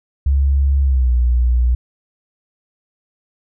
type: tone with pitch glide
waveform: sine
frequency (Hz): 69 to 60.77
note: C#2 to B1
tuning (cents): -7 to -27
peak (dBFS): -11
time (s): 0.26-1.75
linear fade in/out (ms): 5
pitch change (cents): -220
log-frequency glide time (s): 0.82-1.12
effects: none